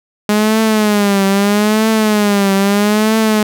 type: tone with vibrato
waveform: sawtooth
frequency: 207.7 Hz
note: G#3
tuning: in tune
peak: -6 dBFS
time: 0.29-3.43 s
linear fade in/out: 2 ms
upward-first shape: triangle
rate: 0.78 Hz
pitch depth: 120 cents each way
effects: none